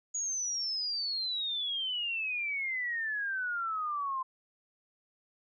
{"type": "exponential sweep", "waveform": "sine", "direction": "down", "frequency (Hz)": [6820, 1033], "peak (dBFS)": -31, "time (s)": [0.14, 4.23], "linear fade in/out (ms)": 10, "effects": []}